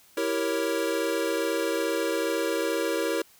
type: chord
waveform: square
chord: E diminished seventh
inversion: none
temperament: equal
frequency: 329.6 / 392 / 466.2 / 554.4 Hz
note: E4 / G4 / Bb4 / Db5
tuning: 0 / 0 / 0 / 0 cents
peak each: -31 / -33 / -30 / -32 dBFS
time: 0.17-3.22 s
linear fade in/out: 5 ms
effects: white hiss -57 dBFS RMS until 3.39 s